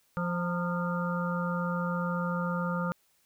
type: harmonic tone with a mistuned harmonic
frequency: 174.61 Hz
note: F3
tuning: in tune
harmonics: 1 / 3 / 5 / 7 / 8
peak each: -30 / -36 / -40 / -36 / -38 dBFS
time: 0.17-2.92 s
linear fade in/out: 0 ms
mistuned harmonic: 5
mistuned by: +70 cents
effects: white hiss -69 dBFS RMS until 3.25 s